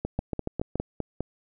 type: two click trains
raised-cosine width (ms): 2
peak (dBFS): -15 / -15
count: 6 / 6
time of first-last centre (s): 0.19-1.206 / 0.05-0.756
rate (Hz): 4.92 / 7.08
effects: none